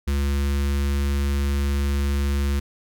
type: tone with notch filter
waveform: square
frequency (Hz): 70.2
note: C#2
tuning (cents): +22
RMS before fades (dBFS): -22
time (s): 0.07-2.6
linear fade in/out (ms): 10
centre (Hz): 690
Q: 0.92
effects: none